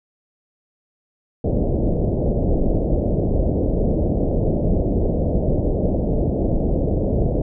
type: low-pass noise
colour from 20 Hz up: pink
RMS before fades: -19 dBFS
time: 1.44-7.42 s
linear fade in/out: 5 ms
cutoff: 640 Hz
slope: 48 dB/octave
effects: none